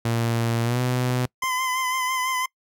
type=tone with pitch glide; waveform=sawtooth; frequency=116.2 to 125.26 Hz; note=A#2 to B2; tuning=-5 to +25 cents; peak=-17 dBFS; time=0.05-1.26 s; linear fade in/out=5 ms; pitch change=+130 cents; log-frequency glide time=0.63-0.8 s
type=clicks; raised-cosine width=1 ms; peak=-21 / -26 dBFS; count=2; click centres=1.104 / 1.436 s
type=tone with vibrato; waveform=25% pulse; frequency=1026 Hz; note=C6; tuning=34 cents flat; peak=-19 dBFS; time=1.42-2.46 s; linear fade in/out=5 ms; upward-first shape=sine; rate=6 Hz; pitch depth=34 cents each way
effects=noise-tail reverb RT60 0.1 s tail -25 dB re dry